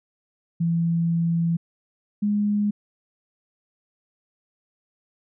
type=tone pair in turn; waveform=sine; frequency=167.7 / 206.8 Hz; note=E3 / G#3; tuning=+30 / -7 cents; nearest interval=major third; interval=363 cents; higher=second; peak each=-19 dBFS; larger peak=neither; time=0.6-1.57 / 2.22-2.71 s; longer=first; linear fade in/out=10 ms; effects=none